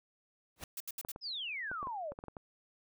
pink noise with exponential growth, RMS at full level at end -39 dBFS, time 0.56-0.64 s, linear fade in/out 2 ms, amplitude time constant 16 ms
blue noise bursts, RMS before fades -41 dBFS, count 4, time 0.77-1.118 s, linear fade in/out 2 ms, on 33 ms, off 72 ms
clicks, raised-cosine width 1 ms, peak -30 dBFS, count 10, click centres 1.049 / 1.161 / 1.715 / 1.829 / 1.871 / 2.12 / 2.189 / 2.239 / 2.283 / 2.368 s
sine exponential sweep, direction down, 5274 to 528 Hz, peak -37 dBFS, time 1.21-2.14 s, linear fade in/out 50 ms
effects none

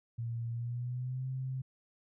sine tone with pitch glide, 116.54 to 130.81 Hz, A#2 to C3, 0 to 0 cents, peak -34 dBFS, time 0.18-1.62 s, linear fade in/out 10 ms, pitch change +200 cents, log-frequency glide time 0.51-1.27 s, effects none

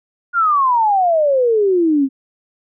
sine exponential sweep, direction down, 1438 to 261.6 Hz, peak -11 dBFS, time 0.33-2.09 s, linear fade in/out 50 ms, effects none

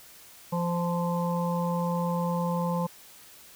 harmonic tone with a mistuned harmonic, 172.9 Hz, F3, 17 cents flat, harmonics 1 / 3 / 5 / 6, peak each -27 / -32 / -34 / -35 dBFS, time 0.52-2.87 s, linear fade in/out 10 ms, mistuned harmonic 5, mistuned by +20 cents, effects white hiss -51 dBFS RMS until 3.55 s

